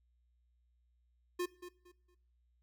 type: tone with echo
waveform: square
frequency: 356.1 Hz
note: F4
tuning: 34 cents sharp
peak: -34 dBFS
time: 1.39-1.46 s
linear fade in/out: 10 ms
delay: 230 ms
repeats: 3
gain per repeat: -12 dB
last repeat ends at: 2.15 s
effects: noise-tail reverb RT60 0.6 s tail -20 dB re dry + added 60 Hz sine -70 dBFS peak until 2.62 s